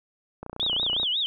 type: click train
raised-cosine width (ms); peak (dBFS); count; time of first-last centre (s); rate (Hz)
1; -22; 19; 0.43-1.032; 29.9
type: tone with vibrato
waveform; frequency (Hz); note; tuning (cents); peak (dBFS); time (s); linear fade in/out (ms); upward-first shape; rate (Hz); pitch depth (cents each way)
sine; 3322; G#7; 0; -23; 0.6-1.26; 0; sine; 5.5; 240
effects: none